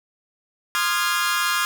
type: chord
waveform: sawtooth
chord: F minor seventh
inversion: second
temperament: equal with one note detuned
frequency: 1046.5 / 1223.1 / 1396.9 / 1661.2 Hz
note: C6 / Eb6 / F6 / Ab6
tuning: 0 / -30 / 0 / 0 cents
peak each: -23 / -22 / -21 / -22 dBFS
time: 0.75-1.65 s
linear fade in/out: 0 ms
effects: none